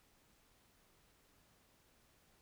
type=silence; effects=pink hiss -71 dBFS RMS until 2.41 s